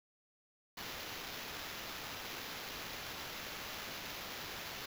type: noise with sample-and-hold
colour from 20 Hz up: white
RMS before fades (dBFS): -45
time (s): 0.77-4.86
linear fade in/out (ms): 5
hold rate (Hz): 8820
effects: none